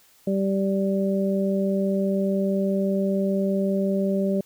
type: harmonic tone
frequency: 194.9 Hz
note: G3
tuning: 10 cents flat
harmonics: 1 / 2 / 3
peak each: -22 / -27 / -27 dBFS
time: 0.27-4.41 s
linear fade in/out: 5 ms
effects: white hiss -57 dBFS RMS until 4.45 s